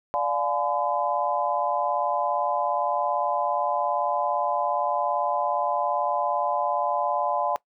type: chord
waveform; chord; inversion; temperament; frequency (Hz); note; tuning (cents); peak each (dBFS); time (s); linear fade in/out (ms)
sine; D diminished seventh; none; just; 587.3 / 704.8 / 845.8 / 1014.9; D5 / F5 / Ab5 / Cb6; 0 / +16 / +31 / +47; -28; 0.14-7.56; 0
effects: noise-tail reverb RT60 0.1 s tail -20 dB re dry